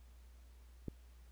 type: click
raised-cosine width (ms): 3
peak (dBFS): -28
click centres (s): 0.883
effects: added 60 Hz sine -56 dBFS peak until 1.31 s + pink hiss -71 dBFS RMS until 1.31 s

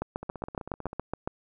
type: two click trains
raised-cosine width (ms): 1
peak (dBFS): -24 / -16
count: 12 / 10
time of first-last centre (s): 0.23-0.931 / 0.02-1.275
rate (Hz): 15.7 / 7.17
effects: none

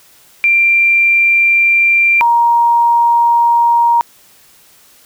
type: tone pair in turn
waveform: sine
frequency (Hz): 2369 / 940.1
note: D7 / A#5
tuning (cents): +14 / +14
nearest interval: octave + major third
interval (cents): 1600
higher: first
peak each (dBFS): -7 / -7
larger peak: neither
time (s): 0.44-2.21 / 2.21-4.01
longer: second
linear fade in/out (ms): 0
effects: white hiss -46 dBFS RMS until 5.05 s

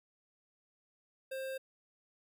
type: tone with notch filter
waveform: square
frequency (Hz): 530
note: C5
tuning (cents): +22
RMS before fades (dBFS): -40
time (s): 1.31-1.58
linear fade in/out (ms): 10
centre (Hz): 6000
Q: 1.8
effects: none

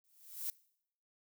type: noise with exponential growth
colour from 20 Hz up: violet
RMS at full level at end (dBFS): -36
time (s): 0.04-0.5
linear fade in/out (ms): 1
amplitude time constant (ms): 100
effects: noise-tail reverb RT60 0.7 s tail -22 dB re dry

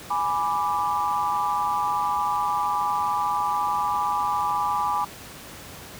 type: chord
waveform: sine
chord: G# diminished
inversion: none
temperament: equal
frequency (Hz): 830.6 / 987.8 / 1174.7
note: G#5 / B5 / D6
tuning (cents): 0 / 0 / 0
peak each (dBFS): -26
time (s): 0.1-5.05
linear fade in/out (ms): 10
effects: pink hiss -41 dBFS RMS until 5.99 s + high-pass 60 Hz 12 dB/octave

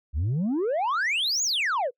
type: exponential two-way sweep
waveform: sine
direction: up then down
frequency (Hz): 65.41 to 7040 to 451.4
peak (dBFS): -20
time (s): 0.13-1.91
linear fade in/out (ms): 50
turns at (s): 1.43
effects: noise-tail reverb RT60 0.1 s tail -26 dB re dry + tanh soft clip ceiling -22 dBFS

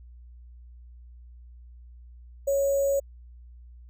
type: tone with sample-and-hold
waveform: sine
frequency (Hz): 554.4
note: C#5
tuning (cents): 0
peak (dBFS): -21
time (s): 2.47-3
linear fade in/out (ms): 10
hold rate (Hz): 7350
effects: added 60 Hz sine -45 dBFS peak until 3.89 s

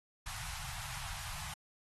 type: band-stop noise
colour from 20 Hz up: pink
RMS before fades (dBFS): -43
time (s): 0.26-1.54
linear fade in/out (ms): 5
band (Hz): 150 to 740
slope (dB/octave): 48
effects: AAC 32 kbps

